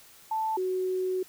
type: tone pair in turn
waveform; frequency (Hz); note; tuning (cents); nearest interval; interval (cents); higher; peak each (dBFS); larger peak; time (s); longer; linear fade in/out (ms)
sine; 880 / 371.3; A5 / F#4; 0 / +6; octave + minor third; 1494; first; -26; neither; 0.31-0.57 / 0.57-1.23; second; 5
effects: white hiss -54 dBFS RMS until 1.28 s